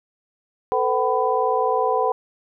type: tone cluster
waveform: sine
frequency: 444.3 / 504 / 759 / 998 Hz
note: A4 / B4 / F#5 / B5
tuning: +17 / +35 / +44 / +18 cents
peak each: -23 dBFS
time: 0.72-2.12 s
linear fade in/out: 0 ms
effects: none